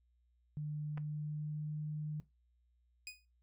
sine tone with pitch glide, 150 to 151.74 Hz, D3 to D#3, +37 to -43 cents, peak -37 dBFS, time 0.57-2.2 s, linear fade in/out 0 ms, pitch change +20 cents, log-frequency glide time 1-1.76 s
clicks, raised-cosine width 0.5 ms, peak -35 dBFS, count 2, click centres 0.975 / 0.979 s
20% pulse tone with exponential decay, 2489 Hz, D#7, in tune, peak -36 dBFS, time 3.07-3.25 s, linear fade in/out 1 ms, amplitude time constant 39 ms
effects noise-tail reverb RT60 0.2 s tail -17 dB re dry + added 60 Hz sine -70 dBFS peak until 3.42 s

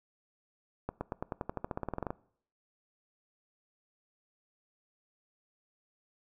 accelerating click train, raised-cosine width 1 ms, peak -20 dBFS, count 18, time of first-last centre 0.89-2.105 s, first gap 120 ms, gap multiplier 0.93, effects noise-tail reverb RT60 0.6 s tail -22 dB re dry

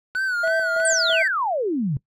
click train, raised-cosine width 0.3 ms, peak -22 dBFS, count 4, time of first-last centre 0.15-1.127 s, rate 3.07 Hz
triangle tone with vibrato, 1480 Hz, F#6, in tune, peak -19 dBFS, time 0.15-1.28 s, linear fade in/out 5 ms, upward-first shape sine, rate 3 Hz, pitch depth 91 cents each way
triangle tone with tremolo, 654 Hz, E5, 14 cents flat, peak -18 dBFS, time 0.43-1.23 s, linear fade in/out 10 ms, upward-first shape square, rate 3 Hz, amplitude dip 45%
sine exponential sweep, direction down, 8870 to 127.5 Hz, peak -20 dBFS, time 0.85-1.97 s, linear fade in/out 2 ms
effects noise-tail reverb RT60 0.1 s tail -21 dB re dry

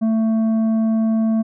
sine tone with tanh clipping, 222.3 Hz, A3, 18 cents sharp, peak -16 dBFS, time 0.01-1.43 s, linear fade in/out 20 ms, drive 7 dB, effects none

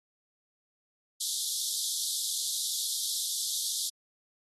pink high-pass noise, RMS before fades -32 dBFS, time 1.2-3.9 s, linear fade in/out 10 ms, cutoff 3400 Hz, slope 96 dB/octave, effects AAC 32 kbps

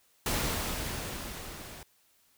pink noise with level ramp, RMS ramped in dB -29 to -46 dBFS, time 0.26-1.83 s, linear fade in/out 2 ms, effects white hiss -67 dBFS RMS until 2.37 s

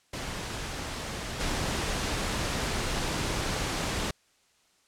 pink noise with level steps, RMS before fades -35 / -30 dBFS, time 0.13-4.11 s, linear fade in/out 5 ms, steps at 1.39 s, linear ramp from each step 20 ms, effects white hiss -66 dBFS RMS until 4.87 s + low-pass 8000 Hz 12 dB/octave

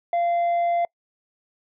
triangle tone with tanh clipping, 690 Hz, F5, 21 cents flat, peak -20 dBFS, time 0.13-0.85 s, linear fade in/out 2 ms, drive 8 dB, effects noise-tail reverb RT60 0.1 s tail -26 dB re dry

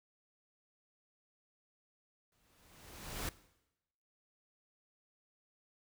pink noise with exponential growth, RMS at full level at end -38 dBFS, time 2.32-3.29 s, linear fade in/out 2 ms, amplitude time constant 210 ms, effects noise-tail reverb RT60 0.9 s tail -18 dB re dry

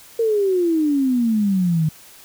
sine exponential sweep, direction down, 465.5 to 152.9 Hz, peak -15 dBFS, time 0.19-1.89 s, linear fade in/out 5 ms, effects white hiss -45 dBFS RMS until 2.24 s

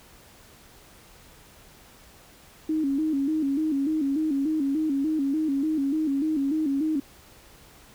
sine tone with vibrato, 293.7 Hz, D4, in tune, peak -22 dBFS, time 2.69-7 s, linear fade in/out 5 ms, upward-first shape square, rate 3.4 Hz, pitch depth 110 cents each way, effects pink hiss -52 dBFS RMS until 7.94 s

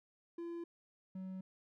triangle tone pair in turn, 340 / 187.97 Hz, F4 / F#3, -46 / +28 cents, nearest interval minor seventh, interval 1026 cents, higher first, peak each -39 / -40 dBFS, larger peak first, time 0.38-0.64 / 1.15-1.41 s, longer neither, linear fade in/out 5 ms, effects none

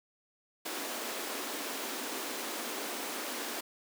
pink high-pass noise, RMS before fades -38 dBFS, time 0.65-3.61 s, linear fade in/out 10 ms, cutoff 240 Hz, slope 48 dB/octave, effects none

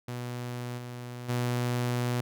sawtooth tone with level steps, 122.3 Hz, B2, 16 cents flat, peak -30 / -34 / -23 dBFS, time 0.08-2.21 s, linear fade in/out 5 ms, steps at 0.77 / 1.28 s, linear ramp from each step 20 ms, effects none

